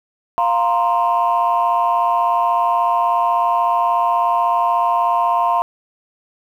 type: chord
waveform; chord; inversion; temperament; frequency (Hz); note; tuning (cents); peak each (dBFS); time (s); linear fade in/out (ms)
sine; F suspended fourth; none; just; 698.5 / 931.3 / 1047.7; F5 / Bb5 / C6; 0 / -2 / +2; -17; 0.38-5.62; 0
effects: tanh soft clip ceiling -7 dBFS + 8-bit